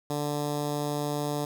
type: tone with notch filter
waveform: 10% pulse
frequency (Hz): 146.83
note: D3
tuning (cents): 0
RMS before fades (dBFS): -30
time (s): 0.1-1.45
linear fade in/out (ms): 2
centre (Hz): 2200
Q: 1
effects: none